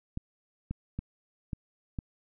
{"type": "clicks", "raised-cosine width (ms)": 5, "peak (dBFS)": -21, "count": 5, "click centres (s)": [0.174, 0.71, 0.99, 1.532, 1.988], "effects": []}